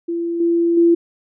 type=tone with level steps; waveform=sine; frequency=339.1 Hz; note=E4; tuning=49 cents sharp; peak=-19 / -13 / -9 dBFS; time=0.08-0.95 s; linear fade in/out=10 ms; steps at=0.4 / 0.77 s; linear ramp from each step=5 ms; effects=none